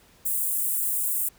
white high-pass noise, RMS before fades -26 dBFS, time 0.25-1.29 s, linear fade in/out 10 ms, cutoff 8100 Hz, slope 48 dB/octave, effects pink hiss -57 dBFS RMS until 1.38 s

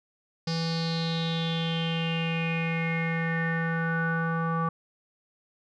square tone with low-pass filter sweep, 164.81 Hz, E3, in tune, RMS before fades -28 dBFS, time 0.47-4.69 s, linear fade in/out 5 ms, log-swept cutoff 4900 to 1200 Hz, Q 7.9, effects none

